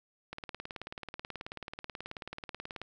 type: click train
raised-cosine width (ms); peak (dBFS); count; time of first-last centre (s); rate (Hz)
0.3; -24; 47; 0.33-2.816; 18.5
effects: none